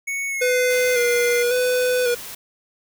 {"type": "tone with pitch glide", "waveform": "square", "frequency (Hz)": [2217, 2081], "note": ["C#7", "C7"], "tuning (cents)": [0, -10], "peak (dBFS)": -24, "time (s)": [0.07, 1.43], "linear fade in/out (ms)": 10, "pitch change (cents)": -110, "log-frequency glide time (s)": [0.28, 0.58]}
{"type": "tone with vibrato", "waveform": "square", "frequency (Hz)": 491, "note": "B4", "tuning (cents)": -10, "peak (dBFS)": -18, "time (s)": [0.41, 2.15], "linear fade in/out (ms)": 10, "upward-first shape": "square", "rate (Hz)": 0.91, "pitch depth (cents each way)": 31}
{"type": "noise", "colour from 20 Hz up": "white", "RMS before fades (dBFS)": -35, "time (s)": [0.7, 2.35], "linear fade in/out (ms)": 5}
{"effects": []}